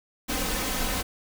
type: noise with comb filter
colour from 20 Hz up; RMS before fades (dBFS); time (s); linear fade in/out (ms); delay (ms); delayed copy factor
pink; -28; 0.28-1.03; 20; 3.9; +0.7
effects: none